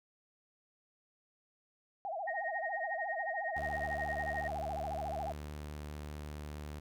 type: tone with vibrato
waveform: sine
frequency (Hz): 723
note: F#5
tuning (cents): -40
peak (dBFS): -36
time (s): 2.05-5.32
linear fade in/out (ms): 0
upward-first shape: sine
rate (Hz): 14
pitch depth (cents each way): 220
type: tone with tremolo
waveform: sine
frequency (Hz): 1864.7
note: A#6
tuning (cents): 0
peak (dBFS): -34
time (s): 2.27-4.48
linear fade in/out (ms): 10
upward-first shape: triangle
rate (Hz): 11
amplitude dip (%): 90
type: tone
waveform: sawtooth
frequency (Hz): 74.6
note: D2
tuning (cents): +28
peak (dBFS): -38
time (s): 3.56-6.8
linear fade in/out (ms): 10
effects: none